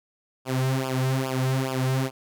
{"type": "tone with flanger", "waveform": "sawtooth", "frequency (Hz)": 131.1, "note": "C3", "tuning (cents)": 4, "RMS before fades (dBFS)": -25, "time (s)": [0.45, 2.11], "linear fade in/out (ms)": 50, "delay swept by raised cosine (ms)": [0.49, 3.59], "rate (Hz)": 2.4, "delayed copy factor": -0.95, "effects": []}